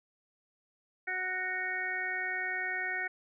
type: harmonic tone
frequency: 370 Hz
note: F#4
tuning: in tune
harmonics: 1 / 2 / 4 / 5 / 6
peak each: -46 / -42 / -37 / -35 / -38 dBFS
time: 1.07-3.08 s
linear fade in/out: 10 ms
effects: none